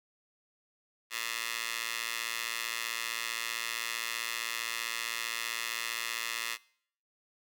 15% pulse tone with high-pass filter, 115.4 Hz, A#2, 17 cents flat, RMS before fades -36 dBFS, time 1.1-6.58 s, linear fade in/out 50 ms, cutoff 2100 Hz, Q 1.2, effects noise-tail reverb RT60 0.6 s tail -22 dB re dry

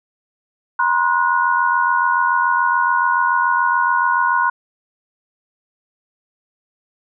sine tone cluster, 958 / 1045 / 1460 Hz, A#5 / C6 / F#6, +47 / -2 / -24 cents, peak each -18 dBFS, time 0.79-4.5 s, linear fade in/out 5 ms, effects none

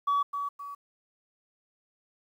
sine tone with echo, 1137 Hz, C#6, 44 cents sharp, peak -21 dBFS, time 0.07-0.23 s, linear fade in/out 10 ms, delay 260 ms, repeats 2, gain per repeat -8 dB, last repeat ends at 0.75 s, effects tanh soft clip ceiling -21 dBFS + 10-bit

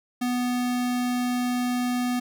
square tone, 246.9 Hz, B3, in tune, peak -24 dBFS, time 0.21-2.2 s, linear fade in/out 10 ms, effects none

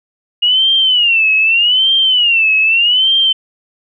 sine tone with vibrato, 2856 Hz, F7, 38 cents sharp, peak -8 dBFS, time 0.42-3.33 s, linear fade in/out 10 ms, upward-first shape sine, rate 0.82 Hz, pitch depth 180 cents each way, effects none

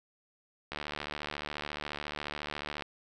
click train, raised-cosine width 0.3 ms, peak -20 dBFS, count 157, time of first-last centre 0.72-2.822 s, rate 74.2 Hz, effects none

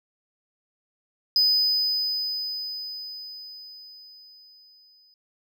triangle tone with exponential decay, 5000 Hz, D#8, 8 cents sharp, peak -15 dBFS, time 1.36-5.14 s, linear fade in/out 1 ms, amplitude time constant 820 ms, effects none

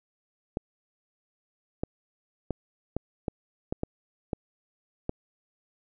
clicks, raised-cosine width 2 ms, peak -15 dBFS, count 9, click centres 0.571 / 1.835 / 2.507 / 2.966 / 3.282 / 3.725 / 3.834 / 4.332 / 5.094 s, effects none

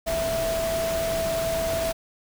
sine tone in noise, 659.3 Hz, E5, in tune, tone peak -24 dBFS, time 0.06-1.93 s, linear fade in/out 20 ms, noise pink, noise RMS -31 dBFS, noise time 0.06-1.93 s, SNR +4 dB, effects none

